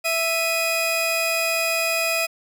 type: tone pair together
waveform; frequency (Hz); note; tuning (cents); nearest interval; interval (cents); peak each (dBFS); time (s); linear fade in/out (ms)
sawtooth; 659.3 / 2495; E5 / D#7; 0 / +4; octave + major seventh; 2304; -20 / -19; 0.04-2.27; 20
effects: none